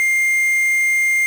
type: tone with quantisation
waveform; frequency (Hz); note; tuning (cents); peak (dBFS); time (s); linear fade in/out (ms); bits
triangle; 2111; C7; +15; -12; 0-1.26; 0; 5
effects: none